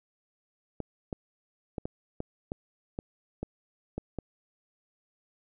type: clicks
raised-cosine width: 2 ms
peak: -20 dBFS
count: 10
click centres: 0.803 / 1.128 / 1.782 / 1.855 / 2.204 / 2.519 / 2.989 / 3.43 / 3.98 / 4.187 s
effects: none